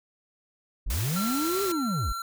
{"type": "linear two-way sweep", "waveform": "triangle", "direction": "up then down", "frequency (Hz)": [32.7, 407, 32.7], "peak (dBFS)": -24, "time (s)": [0.86, 2.13], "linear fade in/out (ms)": 10, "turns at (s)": 1.63}
{"type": "noise", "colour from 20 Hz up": "white", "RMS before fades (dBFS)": -34, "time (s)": [0.9, 1.72], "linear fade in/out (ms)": 2}
{"type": "tone", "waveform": "square", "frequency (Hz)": 1359, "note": "F6", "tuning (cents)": -48, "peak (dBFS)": -32, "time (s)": [1.16, 2.22], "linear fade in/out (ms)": 2}
{"effects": []}